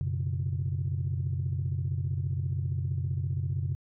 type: chord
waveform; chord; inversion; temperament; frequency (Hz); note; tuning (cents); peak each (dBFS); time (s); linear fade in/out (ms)
sine; F# suspended fourth; none; equal; 92.5 / 123.47 / 138.59; F#2 / B2 / C#3; 0 / 0 / 0; -30 / -33 / -31; 0.01-3.75; 0
effects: tanh soft clip ceiling -21 dBFS